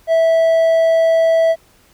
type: tone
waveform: triangle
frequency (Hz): 655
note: E5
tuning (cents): -11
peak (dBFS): -8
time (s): 0.07-1.56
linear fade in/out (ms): 50
effects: pink hiss -52 dBFS RMS until 1.93 s